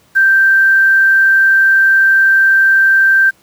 sine tone with quantisation, 1568 Hz, G6, in tune, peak -6 dBFS, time 0.15-3.31 s, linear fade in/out 20 ms, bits 6, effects pink hiss -51 dBFS RMS until 3.42 s + high-pass 80 Hz 12 dB/octave

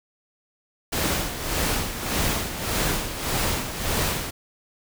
pink noise with tremolo, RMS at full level -23 dBFS, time 0.92-4.31 s, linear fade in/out 10 ms, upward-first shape sine, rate 1.7 Hz, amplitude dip 65%, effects none

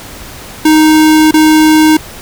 square tone with dropouts, 311.1 Hz, D#4, in tune, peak -4 dBFS, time 0.65-1.97 s, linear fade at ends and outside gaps 5 ms, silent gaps 1.311-1.339 s, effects pink hiss -29 dBFS RMS until 2.21 s

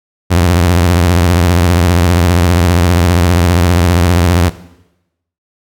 sawtooth tone with vibrato, 87.31 Hz, F2, in tune, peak -3 dBFS, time 0.3-4.5 s, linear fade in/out 20 ms, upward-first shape triangle, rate 15 Hz, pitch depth 140 cents each way, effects noise-tail reverb RT60 0.9 s tail -17 dB re dry

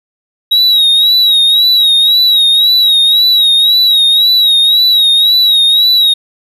triangle tone with vibrato, 3825 Hz, A#7, 44 cents sharp, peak -4 dBFS, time 0.51-6.14 s, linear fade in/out 10 ms, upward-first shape sine, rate 1.9 Hz, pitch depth 66 cents each way, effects none

